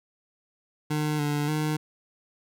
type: tone with pitch steps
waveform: 25% pulse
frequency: 151.5 / 146.9 / 153.1 Hz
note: D#3 / D3 / D#3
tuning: -46 / +1 / -28 cents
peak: -21 dBFS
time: 0.9-1.77 s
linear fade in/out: 10 ms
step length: 290 ms
effects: none